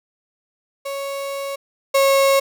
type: tone pair in turn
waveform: 35% pulse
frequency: 554 / 547 Hz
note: C#5 / C#5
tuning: -1 / -23 cents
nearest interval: unison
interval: 22 cents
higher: first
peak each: -23 / -11 dBFS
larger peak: second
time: 0.85-1.56 / 1.94-2.4 s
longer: first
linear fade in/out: 10 ms
effects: none